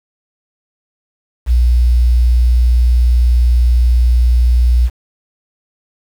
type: tone with quantisation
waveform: sine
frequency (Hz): 60.3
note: B1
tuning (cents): -41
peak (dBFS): -7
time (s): 1.46-4.9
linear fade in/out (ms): 50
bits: 6
effects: none